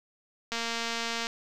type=click train; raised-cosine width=0.2 ms; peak=-15 dBFS; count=174; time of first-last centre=0.52-1.269 s; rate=231 Hz; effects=none